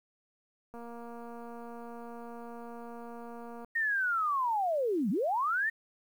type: click train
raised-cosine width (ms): 1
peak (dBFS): -33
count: 684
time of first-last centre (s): 0.74-3.646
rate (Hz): 235
type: linear two-way sweep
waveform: sine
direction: down then up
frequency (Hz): 1864.7 to 173 to 1864.7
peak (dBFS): -27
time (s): 3.75-5.7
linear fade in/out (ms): 10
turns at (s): 5.1
effects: 10-bit